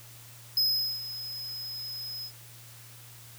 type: tone with ADSR envelope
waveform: square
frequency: 5090 Hz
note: D#8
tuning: 39 cents sharp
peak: -22 dBFS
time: 0.57-2.32 s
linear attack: 3 ms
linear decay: 420 ms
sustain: -14 dB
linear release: 75 ms
effects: added 117 Hz sine -51 dBFS peak until 3.38 s + white hiss -51 dBFS RMS until 3.38 s